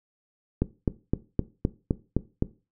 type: click train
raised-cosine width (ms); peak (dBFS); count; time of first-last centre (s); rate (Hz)
3; -9; 8; 0.62-2.424; 3.88
effects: noise-tail reverb RT60 0.3 s tail -17 dB re dry